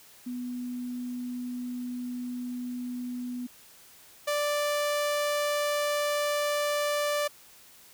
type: tone pair in turn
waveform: sine / sawtooth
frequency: 246.9 / 587.2 Hz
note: B3 / D5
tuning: 0 / 0 cents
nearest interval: octave + minor third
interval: 1500 cents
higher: second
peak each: -32 / -22 dBFS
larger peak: second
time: 0.26-3.47 / 4.27-7.28 s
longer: first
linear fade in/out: 10 ms
effects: white hiss -54 dBFS RMS until 7.93 s